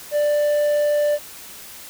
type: tone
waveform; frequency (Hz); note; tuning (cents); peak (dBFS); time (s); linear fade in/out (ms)
triangle; 590; D5; +8; -14; 0.11-1.19; 50
effects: white hiss -39 dBFS RMS until 1.89 s